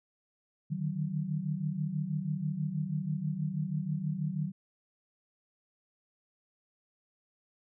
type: tone cluster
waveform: sine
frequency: 148.6 / 154.8 / 188.9 Hz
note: D3 / D#3 / F#3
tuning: +21 / -9 / +36 cents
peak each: -36 / -34 / -35 dBFS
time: 0.7-4.52 s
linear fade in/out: 20 ms
effects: none